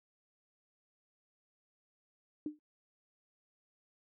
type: tone with exponential decay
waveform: sine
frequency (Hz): 301.2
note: D4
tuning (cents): +44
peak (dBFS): -31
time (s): 2.46-2.59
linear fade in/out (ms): 2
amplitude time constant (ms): 28
effects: noise-tail reverb RT60 0.1 s tail -25 dB re dry